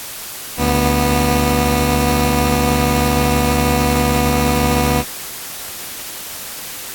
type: tone pair together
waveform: 15% pulse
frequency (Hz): 72.66 / 244.4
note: D2 / B3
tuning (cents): -18 / -18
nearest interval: octave + major sixth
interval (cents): 2100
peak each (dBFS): -10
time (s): 0.57-5.04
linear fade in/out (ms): 50
effects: white hiss -29 dBFS RMS until 6.94 s + AAC 64 kbps